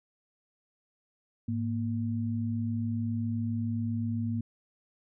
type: tone pair together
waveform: sine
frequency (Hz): 106 / 233.5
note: G#2 / A#3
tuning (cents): +36 / +3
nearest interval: octave + major second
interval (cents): 1367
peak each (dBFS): -31 / -31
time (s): 1.48-4.41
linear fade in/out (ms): 5
effects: none